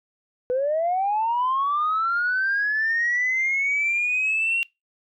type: linear sweep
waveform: sine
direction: up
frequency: 488.8 to 2761 Hz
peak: -19 dBFS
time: 0.5-4.63 s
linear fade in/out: 0 ms
effects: noise-tail reverb RT60 0.2 s tail -23 dB re dry + tanh soft clip ceiling -16 dBFS